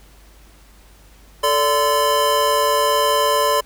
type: tone cluster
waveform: square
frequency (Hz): 440.4 / 579 / 1028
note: A4 / D5 / C6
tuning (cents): +2 / -25 / -31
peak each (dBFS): -23 / -20 / -18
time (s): 1.43-3.61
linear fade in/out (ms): 10
effects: added 50 Hz sine -46 dBFS peak until 3.65 s + pink hiss -51 dBFS RMS until 3.65 s